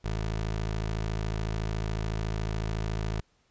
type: tone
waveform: 20% pulse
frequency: 53.9 Hz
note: A1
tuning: 35 cents flat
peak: -24 dBFS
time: 0.04-3.21 s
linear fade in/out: 10 ms
effects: pink hiss -69 dBFS RMS until 3.5 s + resampled to 16000 Hz